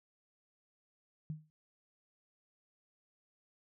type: tone with exponential decay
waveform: sine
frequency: 154.8 Hz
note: D#3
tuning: 9 cents flat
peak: -34 dBFS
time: 1.3-1.5 s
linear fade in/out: 0 ms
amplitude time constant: 42 ms
effects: none